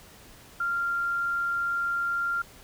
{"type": "tone", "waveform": "sine", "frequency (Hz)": 1389, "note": "F6", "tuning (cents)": -10, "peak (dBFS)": -25, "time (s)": [0.6, 2.42], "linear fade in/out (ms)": 5, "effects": ["pink hiss -51 dBFS RMS until 2.63 s"]}